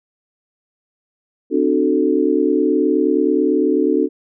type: chord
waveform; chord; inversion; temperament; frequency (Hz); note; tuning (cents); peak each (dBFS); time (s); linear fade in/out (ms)
sine; D dominant seventh; third; equal with one note detuned; 261.6 / 301.2 / 370 / 440; C4 / D4 / F#4 / A4; 0 / +44 / 0 / 0; -20 / -17 / -19 / -19; 1.5-4.09; 50
effects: none